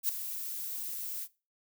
violet noise with ADSR envelope, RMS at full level -27 dBFS, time 0.03-1.28 s, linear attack 60 ms, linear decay 4 ms, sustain -11 dB, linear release 53 ms, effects noise-tail reverb RT60 0.3 s tail -20 dB re dry

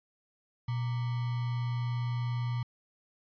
sine tone with sample-and-hold, 121.3 Hz, B2, 31 cents flat, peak -29 dBFS, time 0.68-2.63 s, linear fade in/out 5 ms, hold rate 1050 Hz, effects resampled to 11025 Hz

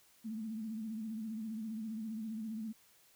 sine tone with vibrato, 220 Hz, A3, in tune, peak -38 dBFS, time 0.24-2.73 s, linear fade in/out 20 ms, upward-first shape sine, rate 15 Hz, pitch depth 64 cents each way, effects white hiss -66 dBFS RMS until 3.15 s

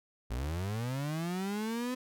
35% pulse linear sweep, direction up, 54 to 255.9 Hz, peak -31 dBFS, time 0.3-1.95 s, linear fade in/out 10 ms, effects none

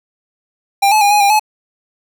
square tone with pitch steps, 796 / 859 / 813 / 832 / 802 / 855 Hz, G5 / A5 / G#5 / G#5 / G5 / A5, +26 / -42 / -37 / +3 / +39 / -50 cents, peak -9 dBFS, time 0.82-1.396 s, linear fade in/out 10 ms, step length 96 ms, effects none

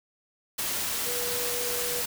sine tone in noise, 486 Hz, B4, 28 cents flat, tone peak -34 dBFS, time 1.06-2.02 s, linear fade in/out 10 ms, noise white, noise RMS -30 dBFS, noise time 0.58-2.06 s, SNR -7 dB, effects none

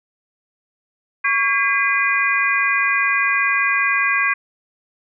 harmonic tone with a mistuned harmonic, 405 Hz, G#4, 43 cents flat, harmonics 3 / 4 / 5 / 6, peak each -22 / -20 / -20 / -21 dBFS, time 1.24-4.34 s, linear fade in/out 10 ms, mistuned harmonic 3, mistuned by -140 cents, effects none

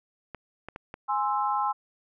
clicks, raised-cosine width 0.5 ms, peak -23 dBFS, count 4, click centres 0.347 / 0.686 / 0.761 / 0.941 s
sine chord, Ab augmented, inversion none, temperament equal, 830.6 / 1046.5 / 1318.5 Hz, Ab5 / C6 / E6, 0 / 0 / 0 cents, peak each -27 / -28 / -31 dBFS, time 1.08-1.73 s, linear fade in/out 20 ms
effects none

